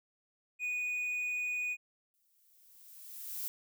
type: tone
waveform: triangle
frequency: 2472 Hz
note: D#7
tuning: 12 cents flat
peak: -31 dBFS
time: 0.59-1.77 s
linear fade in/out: 50 ms
type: noise with exponential growth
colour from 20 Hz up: violet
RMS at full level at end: -37 dBFS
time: 2.14-3.48 s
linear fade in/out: 0 ms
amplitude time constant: 290 ms
effects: none